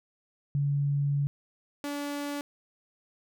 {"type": "tone pair in turn", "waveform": ["sine", "sawtooth"], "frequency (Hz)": [142.3, 287.8], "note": ["C#3", "D4"], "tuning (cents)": [46, -35], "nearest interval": "octave", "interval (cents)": 1219, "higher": "second", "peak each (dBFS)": [-24, -28], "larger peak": "first", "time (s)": [[0.55, 1.27], [1.84, 2.41]], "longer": "first", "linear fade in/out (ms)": 0, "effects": []}